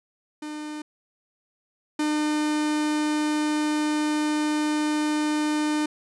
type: tone pair in turn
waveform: 45% pulse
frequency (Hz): 302.3 / 302.3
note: D#4 / D#4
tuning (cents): -50 / -50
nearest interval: unison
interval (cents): 0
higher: neither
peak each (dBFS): -32 / -22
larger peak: second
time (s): 0.42-0.82 / 1.99-5.86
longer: second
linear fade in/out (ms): 5
effects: resampled to 24000 Hz

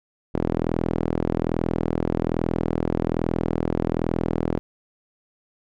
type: tone with band-pass filter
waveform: sawtooth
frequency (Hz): 41.2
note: E1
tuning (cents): 0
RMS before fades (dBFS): -24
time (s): 0.34-4.59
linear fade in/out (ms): 0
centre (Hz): 340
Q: 1
effects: none

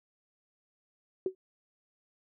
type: tone with exponential decay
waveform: sine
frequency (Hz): 375.5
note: F#4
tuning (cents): +26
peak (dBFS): -23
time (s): 1.26-1.35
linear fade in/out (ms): 2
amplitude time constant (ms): 18
effects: none

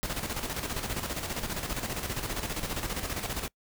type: noise with tremolo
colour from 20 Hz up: pink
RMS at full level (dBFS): -32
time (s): 0.03-3.48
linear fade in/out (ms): 0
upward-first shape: square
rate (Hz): 15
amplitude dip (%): 55
effects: noise-tail reverb RT60 0.1 s tail -24 dB re dry

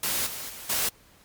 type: noise with level steps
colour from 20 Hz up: white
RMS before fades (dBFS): -27 / -36 / -41 / -26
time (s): 0.03-0.89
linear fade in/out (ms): 5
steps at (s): 0.26 / 0.49 / 0.69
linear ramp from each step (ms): 10
effects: pink hiss -57 dBFS RMS until 1.24 s + MP3 96 kbps

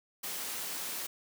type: high-pass noise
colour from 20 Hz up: white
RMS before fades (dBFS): -38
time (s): 0.23-1.07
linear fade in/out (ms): 10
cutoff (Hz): 170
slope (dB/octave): 12
effects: none

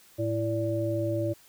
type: tone cluster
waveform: sine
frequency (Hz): 110.1 / 333.3 / 580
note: A2 / E4 / D5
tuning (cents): +2 / +19 / -22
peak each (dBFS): -30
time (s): 0.18-1.34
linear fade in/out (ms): 20
effects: white hiss -57 dBFS RMS until 1.48 s

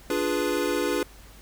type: chord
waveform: square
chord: D diminished seventh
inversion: none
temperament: equal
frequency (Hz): 293.7 / 349.2 / 415.3 / 493.9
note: D4 / F4 / Ab4 / Cb5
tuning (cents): 0 / 0 / 0 / 0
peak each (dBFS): -30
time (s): 0.1-1.03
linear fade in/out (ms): 2
effects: added 50 Hz sine -49 dBFS peak until 1.41 s + pink hiss -51 dBFS RMS until 1.41 s

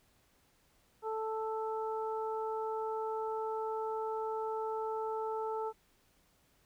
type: harmonic tone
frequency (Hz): 440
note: A4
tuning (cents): 0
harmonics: 1 / 2 / 3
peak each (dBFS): -36 / -38 / -44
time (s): 1.02-5.73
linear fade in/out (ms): 50
effects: pink hiss -70 dBFS RMS until 6.65 s

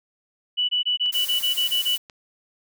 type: tone bursts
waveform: sine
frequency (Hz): 2960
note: F#7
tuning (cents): 0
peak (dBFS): -19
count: 10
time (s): 0.57-1.968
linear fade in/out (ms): 20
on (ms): 120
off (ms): 22
type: click train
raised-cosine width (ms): 0.2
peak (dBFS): -25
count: 4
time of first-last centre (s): 1.06-2.098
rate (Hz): 2.89
type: noise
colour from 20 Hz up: blue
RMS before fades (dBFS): -31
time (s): 1.12-1.98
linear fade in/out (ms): 10
effects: none

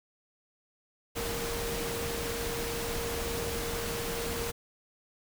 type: tone in noise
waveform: sine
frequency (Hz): 466.2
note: A#4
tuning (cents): 0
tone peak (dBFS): -36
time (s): 1.15-4.52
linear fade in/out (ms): 20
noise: pink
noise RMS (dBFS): -35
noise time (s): 1.15-4.52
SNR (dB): -4
effects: none

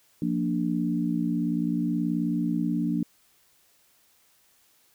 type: chord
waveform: sine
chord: Bb major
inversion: second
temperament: equal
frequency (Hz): 174.61 / 233.1 / 293.7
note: F3 / Bb3 / D4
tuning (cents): 0 / 0 / 0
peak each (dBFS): -28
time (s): 0.22-3.03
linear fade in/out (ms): 2
effects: white hiss -63 dBFS RMS until 4.94 s

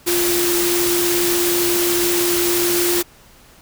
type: tone in noise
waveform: sine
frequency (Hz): 348.9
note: F4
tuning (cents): -2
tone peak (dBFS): -18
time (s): 0.06-3.03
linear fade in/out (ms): 20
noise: white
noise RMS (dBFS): -20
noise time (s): 0.06-3.03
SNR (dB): -1
effects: pink hiss -48 dBFS RMS until 3.61 s

